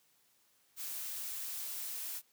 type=noise; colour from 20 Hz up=blue; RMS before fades=-41 dBFS; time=0.76-2.22 s; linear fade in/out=50 ms; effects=white hiss -71 dBFS RMS until 2.32 s + high-pass 80 Hz 12 dB/octave